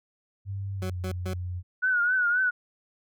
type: tone with pitch glide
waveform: sine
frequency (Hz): 98.3 to 89.62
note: G2 to F2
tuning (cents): +5 to +45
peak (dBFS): -30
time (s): 0.45-1.63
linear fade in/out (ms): 50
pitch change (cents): -160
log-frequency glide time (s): 0.74-0.96
type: tone bursts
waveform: 20% pulse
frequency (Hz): 185.8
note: F#3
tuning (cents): +7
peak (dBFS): -27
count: 3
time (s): 0.82-1.334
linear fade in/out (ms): 2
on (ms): 78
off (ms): 140
type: tone with vibrato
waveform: sine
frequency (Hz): 1466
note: F#6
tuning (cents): -16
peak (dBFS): -21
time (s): 1.82-2.51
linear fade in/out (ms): 20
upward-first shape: triangle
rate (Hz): 3.8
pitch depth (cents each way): 88
effects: none